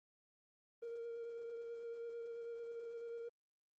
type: tone with vibrato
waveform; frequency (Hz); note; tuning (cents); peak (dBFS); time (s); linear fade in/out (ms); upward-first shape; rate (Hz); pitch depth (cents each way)
triangle; 466.2; A#4; 0; -40; 0.82-3.29; 10; sine; 9.1; 15
effects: tanh soft clip ceiling -38 dBFS + Opus 24 kbps